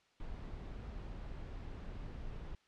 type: noise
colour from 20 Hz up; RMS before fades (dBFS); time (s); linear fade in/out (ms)
brown; -45; 0.2-2.55; 2
effects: white hiss -71 dBFS RMS until 2.67 s + low-pass 4000 Hz 12 dB/octave